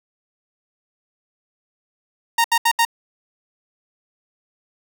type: tone bursts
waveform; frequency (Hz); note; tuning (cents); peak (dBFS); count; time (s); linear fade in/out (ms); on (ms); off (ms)
sawtooth; 927; A#5; -10; -10; 4; 2.38-2.851; 5; 63; 73
effects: none